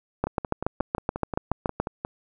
two click trains, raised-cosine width 1 ms, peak -9 / -15 dBFS, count 12 / 11, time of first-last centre 0.24-1.8 / 0.27-2.049 s, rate 7.05 / 5.62 Hz, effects none

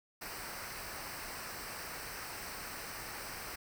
pink noise with comb filter, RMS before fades -44 dBFS, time 0.21-3.56 s, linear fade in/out 10 ms, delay 0.29 ms, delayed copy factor -0.65, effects none

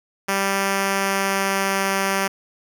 5% pulse tone with pitch glide, 196 to 194.65 Hz, G3 to G3, 0 to -12 cents, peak -8 dBFS, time 0.28-2.28 s, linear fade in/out 10 ms, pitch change -12 cents, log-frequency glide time 0.66-1.9 s, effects none

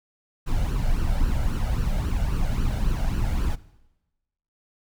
brown noise with flanger, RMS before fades -23 dBFS, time 0.46-3.56 s, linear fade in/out 20 ms, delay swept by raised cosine 0.68 to 1.41 ms, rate 3.7 Hz, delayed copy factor +0.65, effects noise-tail reverb RT60 1.0 s tail -19 dB re dry

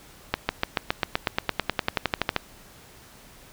accelerating click train, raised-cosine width 0.3 ms, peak -5 dBFS, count 20, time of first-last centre 0.34-2.363 s, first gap 150 ms, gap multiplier 0.96, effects pink hiss -50 dBFS RMS until 3.52 s

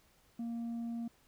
sine tone with tanh clipping, 233.1 Hz, A#3, in tune, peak -37 dBFS, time 0.39-1.08 s, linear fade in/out 5 ms, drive 3 dB, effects pink hiss -68 dBFS RMS until 1.27 s

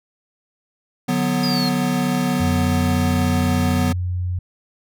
square chord, B minor, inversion first, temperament equal with one note detuned, 146.83 / 183.3 / 246.9 Hz, D3 / F#3 / B3, 0 / -16 / 0 cents, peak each -26 / -23 / -21 dBFS, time 1.08-3.93 s, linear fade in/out 10 ms
triangle exponential sweep, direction down, 4978 to 4186 Hz, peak -22 dBFS, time 1.43-1.69 s, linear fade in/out 5 ms
sine tone, 90 Hz, F#2, 47 cents flat, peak -20 dBFS, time 2.4-4.39 s, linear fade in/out 5 ms
effects none

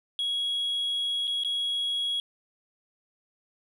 sine tone with dropouts, 3322 Hz, G#7, in tune, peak -24 dBFS, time 0.19-2.2 s, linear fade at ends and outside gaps 1 ms, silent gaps 1.272-1.277 / 1.436-1.447 s, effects tanh soft clip ceiling -24 dBFS + 10-bit

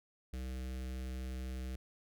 square tone with notch filter, 64 Hz, C2, 38 cents flat, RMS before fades -41 dBFS, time 0.33-1.76 s, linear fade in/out 5 ms, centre 950 Hz, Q 1.1, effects none

